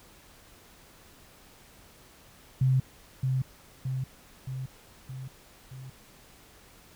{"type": "tone with echo", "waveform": "sine", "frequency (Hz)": 130.81, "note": "C3", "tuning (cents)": 0, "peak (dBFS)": -20, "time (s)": [2.61, 2.8], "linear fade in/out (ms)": 5, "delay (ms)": 620, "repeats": 5, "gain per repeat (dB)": -4, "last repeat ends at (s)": 5.9, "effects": ["pink hiss -55 dBFS RMS until 6.95 s"]}